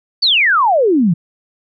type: exponential sweep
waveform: sine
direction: down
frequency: 4675 to 155.56 Hz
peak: -9 dBFS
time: 0.22-1.14 s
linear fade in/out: 10 ms
effects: none